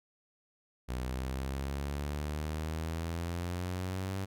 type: exponential sweep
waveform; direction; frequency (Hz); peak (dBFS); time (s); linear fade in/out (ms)
sawtooth; up; 61.9 to 97.5; -30; 0.88-4.26; 20
effects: none